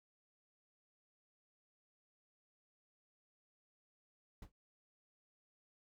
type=noise with exponential decay; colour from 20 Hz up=brown; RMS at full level=-43 dBFS; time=4.42-4.52 s; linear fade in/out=5 ms; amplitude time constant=20 ms; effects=none